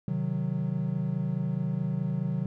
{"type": "chord", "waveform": "triangle", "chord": "C diminished", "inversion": "none", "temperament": "equal", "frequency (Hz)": [130.81, 155.56, 185], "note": ["C3", "Eb3", "Gb3"], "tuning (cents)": [0, 0, 0], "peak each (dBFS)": [-30, -29, -29], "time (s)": [0.08, 2.46], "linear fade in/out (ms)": 2, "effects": []}